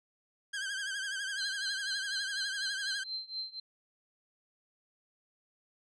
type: tone with vibrato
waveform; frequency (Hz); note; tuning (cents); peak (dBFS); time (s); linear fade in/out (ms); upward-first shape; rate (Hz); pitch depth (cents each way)
sawtooth; 1589; G6; +23; -31; 0.53-3.04; 10; triangle; 12; 89
type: tone with tremolo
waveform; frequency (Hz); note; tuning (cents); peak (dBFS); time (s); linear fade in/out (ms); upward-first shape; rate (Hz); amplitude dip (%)
sine; 4117; C8; -29; -33; 1.38-3.6; 5; triangle; 4.1; 95
effects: resampled to 22050 Hz

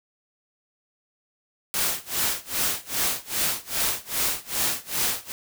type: noise with tremolo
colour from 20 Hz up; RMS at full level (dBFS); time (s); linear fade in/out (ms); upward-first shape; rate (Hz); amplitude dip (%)
white; -23; 1.74-5.32; 0; sine; 2.5; 95
effects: none

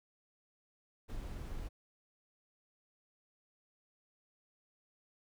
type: noise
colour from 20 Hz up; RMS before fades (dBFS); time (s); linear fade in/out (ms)
brown; -42; 1.08-1.69; 20
effects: none

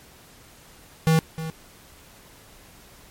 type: tone with echo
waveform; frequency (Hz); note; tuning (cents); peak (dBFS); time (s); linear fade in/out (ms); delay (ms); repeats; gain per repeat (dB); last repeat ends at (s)
square; 160.5; E3; -46; -16; 1.07-1.19; 0; 310; 1; -13; 1.5
effects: pink hiss -50 dBFS RMS until 3.1 s + MP3 64 kbps

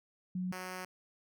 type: tone pair in turn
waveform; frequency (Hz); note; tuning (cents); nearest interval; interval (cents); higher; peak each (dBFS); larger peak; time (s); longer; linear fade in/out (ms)
sine / 5% pulse; 182.8 / 184.18; F#3 / F#3; -21 / -8; unison; 13; second; -33 / -29; second; 0.35-0.52 / 0.52-0.85; second; 5
effects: none

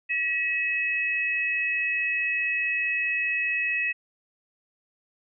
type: tone pair together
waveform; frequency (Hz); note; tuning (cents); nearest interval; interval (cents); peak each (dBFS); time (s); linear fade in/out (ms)
sine; 1925.3 / 2570; B6 / E7; -45 / -45; perfect fourth; 500; -28 / -25; 0.09-3.93; 20
effects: none

